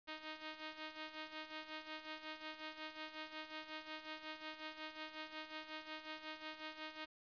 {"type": "tone with tremolo", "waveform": "5% pulse", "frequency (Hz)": 311.1, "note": "D#4", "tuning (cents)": 0, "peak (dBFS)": -33, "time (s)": [0.07, 7.06], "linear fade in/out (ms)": 20, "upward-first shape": "sine", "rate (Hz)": 5.5, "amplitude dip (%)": 70, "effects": ["resampled to 11025 Hz", "11-bit"]}